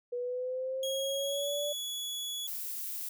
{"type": "linear sweep", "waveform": "sine", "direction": "up", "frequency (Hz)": [484.8, 587.3], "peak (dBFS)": -32, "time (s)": [0.12, 1.73], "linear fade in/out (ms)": 10}
{"type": "tone with pitch glide", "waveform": "sawtooth", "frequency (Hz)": [3293, 3388], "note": ["G#7", "G#7"], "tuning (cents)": [-15, 34], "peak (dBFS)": -32, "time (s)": [0.83, 2.47], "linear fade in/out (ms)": 2, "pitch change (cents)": 49, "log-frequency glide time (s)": [1.19, 1.49]}
{"type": "noise", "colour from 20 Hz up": "violet", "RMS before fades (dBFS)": -38, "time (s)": [2.47, 3.09], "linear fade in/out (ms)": 5}
{"effects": []}